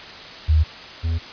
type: tone pair in turn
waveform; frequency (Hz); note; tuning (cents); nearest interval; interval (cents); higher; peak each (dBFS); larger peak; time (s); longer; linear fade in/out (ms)
sine / triangle; 77.78 / 82.4; D#2 / E2; 0 / 0; minor second; 100; second; -12 / -17; first; 0.48-0.64 / 1.03-1.19; neither; 20
effects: white hiss -37 dBFS RMS until 1.32 s + resampled to 11025 Hz